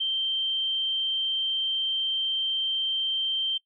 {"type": "tone", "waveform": "sine", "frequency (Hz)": 3136, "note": "G7", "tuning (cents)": 0, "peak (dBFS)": -24, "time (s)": [0, 3.58], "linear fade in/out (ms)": 10, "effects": ["noise-tail reverb RT60 0.1 s tail -21 dB re dry"]}